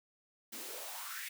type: noise with high-pass filter sweep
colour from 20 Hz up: white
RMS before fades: -44 dBFS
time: 0.52-1.29 s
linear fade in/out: 10 ms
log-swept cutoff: 240 to 2200 Hz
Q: 4.6
effects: none